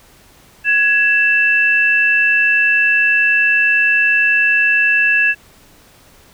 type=tone pair together; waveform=sine; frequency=1670.9 / 2660 Hz; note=G#6 / E7; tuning=+10 / +15 cents; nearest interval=minor sixth; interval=805 cents; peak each=-13 dBFS; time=0.64-5.35 s; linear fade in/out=50 ms; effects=pink hiss -47 dBFS RMS until 6.33 s